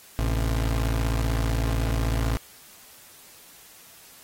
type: tone pair together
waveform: 30% pulse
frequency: 55.97 / 132.5 Hz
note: A1 / C3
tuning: +30 / +22 cents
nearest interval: octave + minor third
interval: 1492 cents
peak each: -20 / -30 dBFS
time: 0.19-2.37 s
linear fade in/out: 0 ms
effects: white hiss -50 dBFS RMS until 4.23 s + AAC 48 kbps